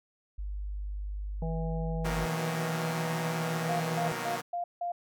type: tone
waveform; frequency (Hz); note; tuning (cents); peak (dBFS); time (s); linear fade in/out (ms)
sine; 50.1; G1; +38; -33; 0.38-2.26; 10
type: harmonic tone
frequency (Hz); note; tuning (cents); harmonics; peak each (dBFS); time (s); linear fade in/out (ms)
163; E3; -19; 1 / 3 / 4 / 5; -32 / -39 / -43 / -43; 1.42-4.12; 2
type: chord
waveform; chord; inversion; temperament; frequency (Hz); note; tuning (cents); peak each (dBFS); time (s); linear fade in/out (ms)
5% pulse; B major seventh; none; equal with one note detuned; 123.47 / 155.56 / 182.56 / 233.1; B2 / D#3 / F#3 / A#3; 0 / 0 / -23 / 0; -28; 2.04-4.42; 20
type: tone bursts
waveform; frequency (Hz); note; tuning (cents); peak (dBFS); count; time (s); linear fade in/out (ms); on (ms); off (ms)
sine; 698.5; F5; 0; -30; 5; 3.69-4.92; 5; 110; 170
effects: none